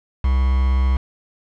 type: tone with quantisation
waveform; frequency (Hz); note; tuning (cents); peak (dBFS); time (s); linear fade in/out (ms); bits
triangle; 65.41; C2; 0; -12; 0.24-0.97; 5; 5
effects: low-pass 3000 Hz 12 dB/octave